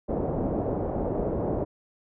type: low-pass noise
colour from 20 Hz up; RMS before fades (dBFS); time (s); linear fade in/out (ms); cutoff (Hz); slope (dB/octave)
white; -28; 0.08-1.65; 20; 620; 24
effects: none